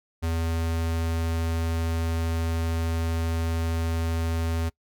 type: tone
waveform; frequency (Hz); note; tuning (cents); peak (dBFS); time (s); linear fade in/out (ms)
square; 82.41; E2; 0; -25; 0.22-4.7; 20
effects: noise-tail reverb RT60 0.1 s tail -23 dB re dry